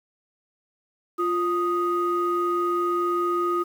sine tone pair together, 349.2 / 1244.4 Hz, F4 / D#6, 0 / 0 cents, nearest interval octave + minor seventh, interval 2200 cents, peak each -23 dBFS, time 1.18-3.64 s, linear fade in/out 20 ms, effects tanh soft clip ceiling -15 dBFS + 8-bit

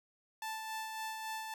sawtooth tone with tremolo, 880 Hz, A5, in tune, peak -34 dBFS, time 0.42-1.54 s, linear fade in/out 2 ms, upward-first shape sine, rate 3.6 Hz, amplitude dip 35%, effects none

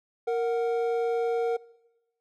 triangle tone pair together, 464.9 / 738 Hz, A#4 / F#5, -5 / -5 cents, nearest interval minor sixth, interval 800 cents, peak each -23 / -30 dBFS, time 0.27-1.57 s, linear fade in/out 10 ms, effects noise-tail reverb RT60 1.0 s tail -22 dB re dry

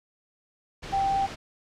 sine tone in noise, 784 Hz, G5, in tune, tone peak -22 dBFS, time 0.92-1.27 s, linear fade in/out 20 ms, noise pink, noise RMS -37 dBFS, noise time 0.82-1.36 s, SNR +12 dB, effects low-pass 5000 Hz 12 dB/octave

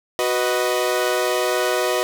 sawtooth chord, B major, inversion second, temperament equal, 370 / 493.9 / 622.3 Hz, F#4 / B4 / D#5, 0 / 0 / 0 cents, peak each -19 dBFS, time 0.19-2.03 s, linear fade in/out 0 ms, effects none

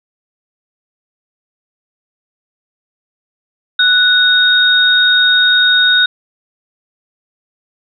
sine tone pair together, 1480 / 3729 Hz, F#6 / A#7, 0 / 0 cents, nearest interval octave + major third, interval 1600 cents, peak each -10 dBFS, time 3.79-6.06 s, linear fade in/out 5 ms, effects none

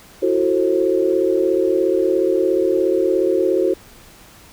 sine chord, F# half-diminished seventh, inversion third, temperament just, 333 / 370 / 444 / 532.8 Hz, E4 / F#4 / A4 / C5, +18 / 0 / +16 / +31 cents, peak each -21 / -17 / -22 / -21 dBFS, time 0.22-3.74 s, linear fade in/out 10 ms, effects pink hiss -45 dBFS RMS until 4.52 s

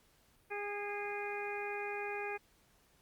harmonic tone with a mistuned harmonic, 409.1 Hz, G#4, 26 cents flat, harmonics 1 / 2 / 3 / 4 / 5 / 6, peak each -41 / -43 / -50 / -46 / -47 / -44 dBFS, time 0.5-2.38 s, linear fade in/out 20 ms, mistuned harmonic 5, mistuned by +31 cents, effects pink hiss -69 dBFS RMS until 3.01 s + Opus 48 kbps

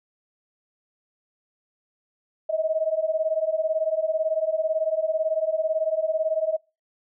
sine beating tone pair, 624 / 642 Hz, D#5 / E5, +5 / -46 cents, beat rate 18 Hz, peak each -25 / -24 dBFS, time 2.49-6.57 s, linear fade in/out 10 ms, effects noise-tail reverb RT60 0.3 s tail -26 dB re dry

